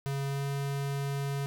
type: tone with pitch glide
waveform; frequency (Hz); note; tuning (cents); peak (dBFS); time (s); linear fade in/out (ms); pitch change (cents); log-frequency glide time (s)
square; 138.59 to 139.72; C#3 to C#3; 0 to +14; -31; 0.06-1.46; 0; +14; 0.26-0.45
effects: none